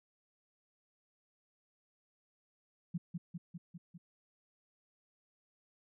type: tone with echo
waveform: sine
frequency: 172.6 Hz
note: F3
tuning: 20 cents flat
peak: -33 dBFS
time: 2.94-2.98 s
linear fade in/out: 10 ms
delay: 200 ms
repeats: 5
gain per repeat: -3 dB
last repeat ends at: 3.98 s
effects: none